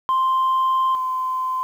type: tone pair in turn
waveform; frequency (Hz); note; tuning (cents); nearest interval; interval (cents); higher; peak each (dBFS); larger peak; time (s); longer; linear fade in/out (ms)
sine; 1046.5 / 1031.5; C6 / C6; 0 / -25; unison; 25; first; -14 / -20; first; 0.09-0.95 / 0.95-1.63; first; 0
effects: tanh soft clip ceiling -14 dBFS + 8-bit